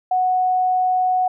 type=tone; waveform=sine; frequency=738 Hz; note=F#5; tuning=5 cents flat; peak=-15 dBFS; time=0.11-1.28 s; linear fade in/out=5 ms; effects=none